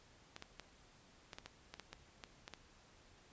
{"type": "clicks", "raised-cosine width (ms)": 0.2, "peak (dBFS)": -30, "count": 12, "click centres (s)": [0.364, 0.424, 0.597, 1.332, 1.385, 1.46, 1.74, 1.797, 1.93, 2.238, 2.479, 2.537], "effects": ["pink hiss -65 dBFS RMS until 3.32 s", "resampled to 16000 Hz"]}